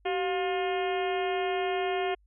harmonic tone with a mistuned harmonic, 355.8 Hz, F4, 32 cents sharp, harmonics 1 / 2 / 3 / 4 / 5 / 6 / 7 / 8 / 9, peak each -29 / -31 / -41 / -42 / -41 / -41 / -42 / -43 / -45 dBFS, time 0.05-2.15 s, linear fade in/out 10 ms, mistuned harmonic 1, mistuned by +120 cents, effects added 50 Hz sine -60 dBFS peak until 2.26 s

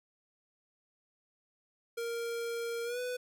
square tone with pitch glide, 466.2 to 496.8 Hz, A#4 to B4, 0 to +10 cents, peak -35 dBFS, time 1.97-3.17 s, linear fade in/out 10 ms, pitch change +110 cents, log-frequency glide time 2.84-2.99 s, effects none

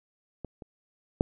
clicks, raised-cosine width 2 ms, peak -23 / -29 / -9 dBFS, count 3, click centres 0.447 / 0.622 / 1.209 s, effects none

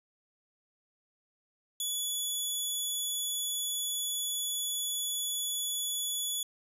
15% pulse tone, 3415 Hz, G#7, 48 cents sharp, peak -24 dBFS, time 1.8-6.43 s, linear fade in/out 2 ms, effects resampled to 32000 Hz + 11-bit

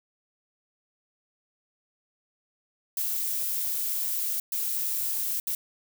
violet noise bursts at uneven times, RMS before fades -29 dBFS, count 3, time 2.97-4.4 / 4.52-5.4 / 5.47-5.55 s, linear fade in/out 2 ms, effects none

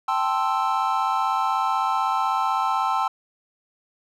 triangle chord, A minor seventh, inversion third, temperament equal, 784 / 880 / 1046.5 / 1318.5 Hz, G5 / A5 / C6 / E6, 0 / 0 / 0 / 0 cents, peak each -24 dBFS, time 0.08-3.08 s, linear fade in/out 5 ms, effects none

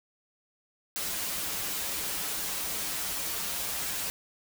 white noise with comb filter, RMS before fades -33 dBFS, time 0.96-4.1 s, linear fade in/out 0 ms, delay 8.1 ms, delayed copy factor -0.85, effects none

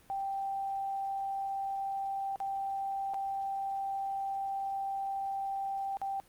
sine tone with dropouts, 784 Hz, G5, in tune, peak -32 dBFS, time 0.1-6.2 s, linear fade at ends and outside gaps 0 ms, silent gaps 2.359-2.402 / 3.137-3.143 / 5.97-6.016 s, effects pink hiss -62 dBFS RMS until 6.28 s + Opus 32 kbps

